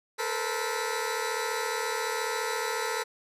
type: tone cluster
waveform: 15% pulse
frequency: 438.4 / 472.8 / 514 / 1976 Hz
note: A4 / A#4 / C5 / B6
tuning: -6 / +24 / -31 / 0 cents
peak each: -26 / -27 / -30 / -32 dBFS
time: 0.18-3.04 s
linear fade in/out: 20 ms
effects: resampled to 32000 Hz